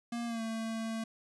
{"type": "tone with pitch glide", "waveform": "square", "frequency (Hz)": [235.6, 224.4], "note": ["A#3", "A3"], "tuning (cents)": [19, 34], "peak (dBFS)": -35, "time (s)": [0.12, 1.04], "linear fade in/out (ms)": 5, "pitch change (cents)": -85, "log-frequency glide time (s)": [0.26, 0.42], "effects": ["resampled to 24000 Hz", "11-bit"]}